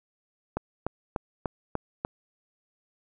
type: click train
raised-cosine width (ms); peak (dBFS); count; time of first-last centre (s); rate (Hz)
1; -14; 6; 0.57-2.049; 3.38
effects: none